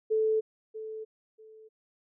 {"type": "tone with echo", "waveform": "sine", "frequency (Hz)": 437.4, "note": "A4", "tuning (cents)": -10, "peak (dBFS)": -23, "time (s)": [0.1, 0.41], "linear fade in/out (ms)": 20, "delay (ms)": 640, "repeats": 2, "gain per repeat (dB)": -13, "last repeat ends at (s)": 1.69, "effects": []}